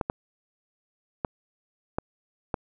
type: clicks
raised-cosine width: 1 ms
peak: -12 dBFS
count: 5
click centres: 0.012 / 0.099 / 1.248 / 1.985 / 2.542 s
effects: none